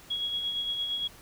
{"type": "tone with tremolo", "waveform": "sine", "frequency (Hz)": 3322, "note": "G#7", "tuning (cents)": 0, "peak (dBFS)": -27, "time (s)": [0.1, 1.08], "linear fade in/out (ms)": 10, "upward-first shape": "sine", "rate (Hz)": 8.7, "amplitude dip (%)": 40, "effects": ["pink hiss -52 dBFS RMS until 1.21 s"]}